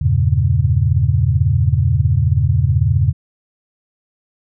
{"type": "chord", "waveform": "sine", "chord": "E diminished seventh", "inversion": "none", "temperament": "equal", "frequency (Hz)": [82.41, 98, 116.54, 138.59], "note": ["E2", "G2", "Bb2", "Db3"], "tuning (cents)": [0, 0, 0, 0], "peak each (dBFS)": -17, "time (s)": [0.01, 3.13], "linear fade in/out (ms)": 10, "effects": []}